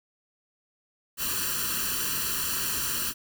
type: noise with comb filter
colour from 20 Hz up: white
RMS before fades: -29 dBFS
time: 1.17-3.14 s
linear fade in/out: 50 ms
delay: 0.69 ms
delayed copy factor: +1
effects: none